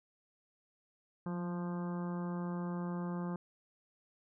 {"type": "harmonic tone with a mistuned harmonic", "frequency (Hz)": 174.61, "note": "F3", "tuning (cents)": 0, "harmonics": [1, 2, 3, 4, 5, 6, 7, 8, 9], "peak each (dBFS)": [-36, -45, -49, -54, -50, -51, -53, -63, -58], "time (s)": [1.26, 3.36], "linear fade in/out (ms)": 2, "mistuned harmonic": 1, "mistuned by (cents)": 25, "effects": []}